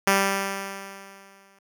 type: tone with exponential decay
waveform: 5% pulse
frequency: 196 Hz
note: G3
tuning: in tune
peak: -5 dBFS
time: 0.07-1.59 s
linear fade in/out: 5 ms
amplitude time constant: 330 ms
effects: none